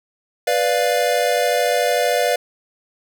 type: chord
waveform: square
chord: B diminished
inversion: none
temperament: equal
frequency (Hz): 493.9 / 587.3 / 698.5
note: B4 / D5 / F5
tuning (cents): 0 / 0 / 0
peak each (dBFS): -21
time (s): 0.47-2.36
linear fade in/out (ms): 5
effects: none